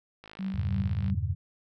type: click train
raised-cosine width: 0.3 ms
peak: -30 dBFS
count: 47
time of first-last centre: 0.24-1.1 s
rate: 53.5 Hz
type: tone with tremolo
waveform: sine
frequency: 192 Hz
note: G3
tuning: 36 cents flat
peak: -28 dBFS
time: 0.39-1.15 s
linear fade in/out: 5 ms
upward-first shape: triangle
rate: 3.1 Hz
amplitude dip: 90%
type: chord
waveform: sine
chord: E diminished seventh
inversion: none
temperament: equal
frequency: 82.41 / 98 / 116.54 / 138.59 Hz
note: E2 / G2 / Bb2 / Db3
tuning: 0 / 0 / 0 / 0 cents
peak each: -31 / -30 / -35 / -36 dBFS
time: 0.54-1.35 s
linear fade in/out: 10 ms
effects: none